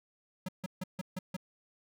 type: tone bursts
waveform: square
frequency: 185 Hz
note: F#3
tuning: in tune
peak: -35 dBFS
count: 6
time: 0.46-1.366 s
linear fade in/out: 5 ms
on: 26 ms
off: 150 ms
effects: none